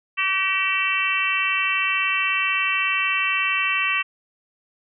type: harmonic tone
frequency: 383.5 Hz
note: G4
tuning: 38 cents flat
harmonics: 3 / 4 / 5 / 6 / 7 / 8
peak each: -27 / -32 / -27 / -27 / -22 / -32 dBFS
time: 0.17-4.03 s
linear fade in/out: 20 ms
effects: none